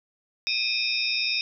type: tone cluster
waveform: sine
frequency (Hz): 2439 / 2560 / 3699 / 5030 / 5420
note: D#7 / D#7 / A#7 / D#8 / E8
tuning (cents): -35 / +49 / -14 / +18 / +47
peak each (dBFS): -30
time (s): 0.47-1.41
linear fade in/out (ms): 0
effects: none